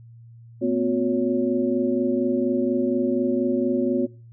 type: tone cluster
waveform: sine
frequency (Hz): 231.6 / 255.8 / 361.5 / 558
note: A#3 / C4 / F#4 / C#5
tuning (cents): -11 / -39 / -40 / +11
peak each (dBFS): -27 / -23 / -24 / -28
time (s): 0.61-4.07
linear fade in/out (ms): 20
effects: noise-tail reverb RT60 0.4 s tail -21 dB re dry + added 116 Hz sine -43 dBFS peak until 4.32 s